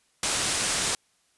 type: low-pass noise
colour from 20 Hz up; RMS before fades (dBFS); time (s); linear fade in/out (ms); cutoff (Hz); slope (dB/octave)
white; -27; 0.23-0.95; 2; 10000; 48
effects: white hiss -67 dBFS RMS until 1.37 s + resampled to 24000 Hz